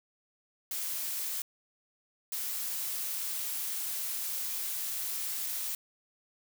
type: noise bursts at uneven times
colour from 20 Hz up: blue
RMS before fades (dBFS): -35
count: 2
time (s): 0.71-1.42 / 2.32-5.75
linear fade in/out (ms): 2
effects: none